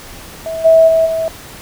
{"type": "tone with level steps", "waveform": "sine", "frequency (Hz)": 650, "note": "E5", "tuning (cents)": -24, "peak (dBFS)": [-19, -4, -8, -14], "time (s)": [0.46, 1.28], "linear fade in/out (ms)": 0, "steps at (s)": [0.64, 0.87, 1.05], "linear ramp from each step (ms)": 20, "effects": ["pink hiss -34 dBFS RMS until 1.61 s"]}